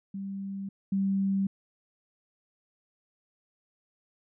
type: tone pair in turn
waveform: sine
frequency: 196 / 194.95 Hz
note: G3 / G3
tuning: 0 / -9 cents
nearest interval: unison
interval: 9 cents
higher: first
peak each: -33 / -24 dBFS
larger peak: second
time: 0.14-0.69 / 0.92-1.47 s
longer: neither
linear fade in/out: 5 ms
effects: none